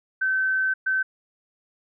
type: tone bursts at uneven times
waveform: sine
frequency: 1536 Hz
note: G6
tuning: 36 cents flat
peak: -20 dBFS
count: 2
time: 0.21-0.74 / 0.86-1.03 s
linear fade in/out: 10 ms
effects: none